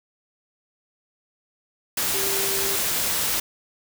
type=tone in noise; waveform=sine; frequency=392 Hz; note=G4; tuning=in tune; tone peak=-30 dBFS; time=2.14-2.76 s; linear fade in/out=5 ms; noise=white; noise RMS=-24 dBFS; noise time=1.97-3.4 s; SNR=-9 dB; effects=none